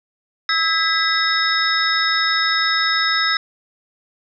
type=tone cluster; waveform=sine; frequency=1299 / 1628 / 1986 / 3754 / 5240 Hz; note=E6 / G#6 / B6 / A#7 / E8; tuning=-26 / -35 / +9 / +11 / -11 cents; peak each=-22 dBFS; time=0.49-3.37 s; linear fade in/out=2 ms; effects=none